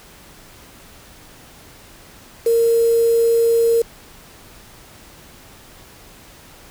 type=tone with quantisation; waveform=sine; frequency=462.1 Hz; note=A#4; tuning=15 cents flat; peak=-12 dBFS; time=2.46-3.82 s; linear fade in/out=5 ms; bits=5; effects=pink hiss -44 dBFS RMS until 6.7 s